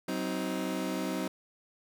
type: chord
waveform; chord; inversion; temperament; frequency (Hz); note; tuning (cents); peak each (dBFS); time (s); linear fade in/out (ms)
30% pulse; C diminished; second; just; 188.37 / 261.6 / 314; Gb3 / C4 / Eb4; +31 / 0 / +16; -33; 0.08-1.28; 5
effects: none